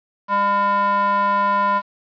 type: tone with band-pass filter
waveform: square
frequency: 201.4 Hz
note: G3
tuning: 47 cents sharp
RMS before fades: -18 dBFS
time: 0.28-1.82 s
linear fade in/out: 50 ms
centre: 1100 Hz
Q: 6.5
effects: resampled to 11025 Hz + 8-bit